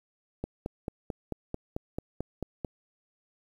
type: click train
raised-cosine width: 2 ms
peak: -19 dBFS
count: 11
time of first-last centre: 0.44-2.648 s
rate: 4.53 Hz
effects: 9-bit